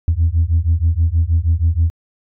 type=beating tone pair; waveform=sine; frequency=79.7 / 86 Hz; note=D#2 / F2; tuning=+42 / -26 cents; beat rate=6.3 Hz; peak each=-14 dBFS; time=0.08-1.9 s; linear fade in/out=0 ms; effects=tanh soft clip ceiling -7 dBFS